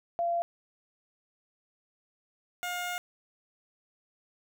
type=tone pair in turn; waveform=sine / 15% pulse; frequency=686 / 712.4 Hz; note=F5 / F5; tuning=-31 / +34 cents; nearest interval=minor second; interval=65 cents; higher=second; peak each=-26 dBFS; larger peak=neither; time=0.19-0.42 / 2.63-2.98 s; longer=second; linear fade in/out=0 ms; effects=none